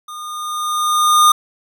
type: tone with level ramp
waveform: square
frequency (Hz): 1219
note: D#6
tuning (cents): -36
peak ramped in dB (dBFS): -30 to -7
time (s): 0.08-1.32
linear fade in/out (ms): 5
effects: none